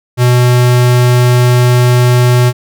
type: tone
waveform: square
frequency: 123.47 Hz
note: B2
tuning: in tune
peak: -6 dBFS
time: 0.17-2.53 s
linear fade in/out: 50 ms
effects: none